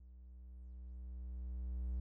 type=tone with level ramp; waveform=triangle; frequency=61.74 Hz; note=B1; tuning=in tune; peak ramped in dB=-53 to -34 dBFS; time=0-2 s; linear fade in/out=5 ms; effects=none